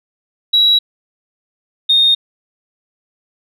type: tone pair in turn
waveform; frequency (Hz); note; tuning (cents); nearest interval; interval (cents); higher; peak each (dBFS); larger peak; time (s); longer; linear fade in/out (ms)
sine; 3885 / 3687; B7 / A#7; -29 / -20; minor second; 91; first; -7; neither; 0.53-0.79 / 1.89-2.15; neither; 10
effects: tanh soft clip ceiling -3 dBFS